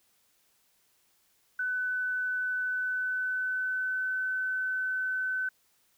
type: tone with pitch glide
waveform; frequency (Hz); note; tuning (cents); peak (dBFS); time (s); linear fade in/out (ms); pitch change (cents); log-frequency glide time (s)
sine; 1502 to 1516.8; F#6 to F#6; +26 to +43; -28; 1.59-5.49; 5; +17; 2.63-4.15
effects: white hiss -69 dBFS RMS until 5.97 s